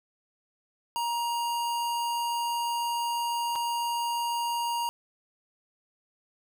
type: tone with dropouts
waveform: square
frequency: 943 Hz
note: A#5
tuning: 20 cents sharp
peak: -28 dBFS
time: 0.96-4.89 s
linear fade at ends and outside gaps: 0 ms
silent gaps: 3.555-3.559 s
effects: none